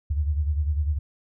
sine beating tone pair, 73.42 / 83.42 Hz, D2 / E2, 0 / +21 cents, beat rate 10 Hz, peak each -22 / -29 dBFS, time 0.1-0.99 s, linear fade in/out 10 ms, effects none

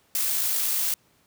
blue noise with amplitude modulation, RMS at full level -24 dBFS, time 0.15-0.94 s, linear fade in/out 2 ms, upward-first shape sine, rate 56.1 Hz, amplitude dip 25%, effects pink hiss -63 dBFS RMS until 1.26 s + high-pass 80 Hz 12 dB/octave

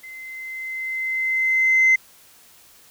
sine tone with level ramp, 2064 Hz, C7, 24 cents flat, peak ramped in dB -36 to -10 dBFS, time 0.03-1.96 s, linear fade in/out 10 ms, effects tanh soft clip ceiling -9 dBFS + white hiss -51 dBFS RMS until 2.9 s

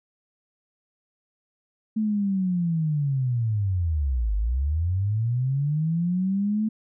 sine linear two-way sweep, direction down then up, 220.4 to 49 to 220.4 Hz, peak -21 dBFS, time 1.96-6.69 s, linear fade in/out 10 ms, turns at 4.35 s, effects none

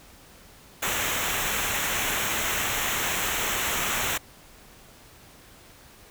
pink noise with comb filter, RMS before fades -27 dBFS, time 0.82-4.18 s, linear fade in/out 10 ms, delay 0.21 ms, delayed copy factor -0.7, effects pink hiss -51 dBFS RMS until 6.1 s

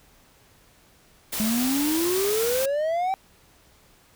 white noise, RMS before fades -29 dBFS, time 1.32-2.66 s, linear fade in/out 10 ms
triangle exponential sweep, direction up, 211.4 to 781 Hz, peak -20 dBFS, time 1.4-3.14 s, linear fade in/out 0 ms
effects pink hiss -57 dBFS RMS until 4.15 s

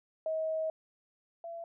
sine tone pair in turn, 636 / 673.8 Hz, D#5 / E5, +38 / +38 cents, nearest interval minor second, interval 100 cents, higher second, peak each -30 / -39 dBFS, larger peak first, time 0.26-0.7 / 1.44-1.64 s, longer first, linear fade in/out 2 ms, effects none

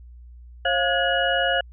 sine tone cluster, 540 / 697 / 1446 / 1678 / 2908 Hz, C#5 / F5 / F#6 / G#6 / F#7, -45 / -4 / -40 / +17 / -31 cents, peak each -25 / -24 / -26 / -26 / -26 dBFS, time 0.65-1.61 s, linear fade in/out 5 ms, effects added 60 Hz sine -41 dBFS peak until 1.72 s

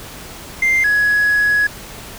triangle tone pair in turn, 2093 / 1676.8 Hz, C7 / G#6, 0 / +16 cents, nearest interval major third, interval 384 cents, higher first, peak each -9 dBFS, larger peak neither, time 0.62-0.84 / 0.84-1.67 s, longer second, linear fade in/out 5 ms, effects tanh soft clip ceiling -7 dBFS + pink hiss -34 dBFS RMS until 2.18 s

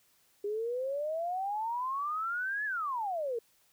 sine exponential two-way sweep, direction up then down, 402.6 to 1739 to 444.7 Hz, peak -31 dBFS, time 0.44-3.39 s, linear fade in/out 5 ms, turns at 2.65 s, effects white hiss -68 dBFS RMS until 3.72 s

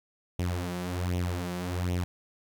sawtooth tone with flanger, 89.1 Hz, F2, 35 cents sharp, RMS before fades -31 dBFS, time 0.39-2.04 s, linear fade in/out 0 ms, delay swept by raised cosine 0.32 to 5.42 ms, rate 1.3 Hz, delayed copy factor +0.7, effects none

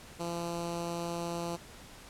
10% pulse tone with notch filter, 170.6 Hz, F3, 40 cents flat, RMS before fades -36 dBFS, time 0.19-1.57 s, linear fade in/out 20 ms, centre 2000 Hz, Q 1.1, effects pink hiss -51 dBFS RMS until 2.09 s + low-pass 11000 Hz 12 dB/octave

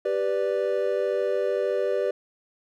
triangle chord, G major, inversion none, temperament equal, 392 / 493.9 / 587.3 Hz, G4 / B4 / D5, 0 / 0 / 0 cents, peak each -25 dBFS, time 0.05-2.11 s, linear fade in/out 5 ms, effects none

